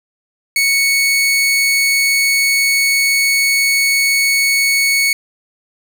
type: tone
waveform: sawtooth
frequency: 2217 Hz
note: C#7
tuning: in tune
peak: -8 dBFS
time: 0.56-5.13 s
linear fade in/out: 2 ms
effects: none